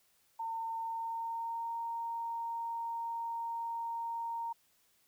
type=tone with pitch glide; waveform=sine; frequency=908 to 925.5 Hz; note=A#5 to A#5; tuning=-46 to -13 cents; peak=-35 dBFS; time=0.39-4.53 s; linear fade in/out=10 ms; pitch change=+33 cents; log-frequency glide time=0.77-1.76 s; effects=white hiss -71 dBFS RMS until 5.07 s